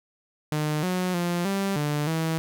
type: tone with pitch steps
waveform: sawtooth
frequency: 151.8 / 182.5 / 174.2 / 196.3 / 147.9 / 161.7 Hz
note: D#3 / F#3 / F3 / G3 / D3 / E3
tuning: -42 / -24 / -4 / +3 / +13 / -33 cents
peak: -20 dBFS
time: 0.52-2.38 s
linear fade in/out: 0 ms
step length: 310 ms
effects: none